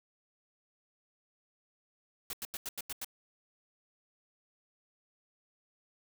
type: noise bursts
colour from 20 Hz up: white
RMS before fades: -39 dBFS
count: 7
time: 2.3-3.046 s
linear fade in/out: 2 ms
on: 32 ms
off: 87 ms
effects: none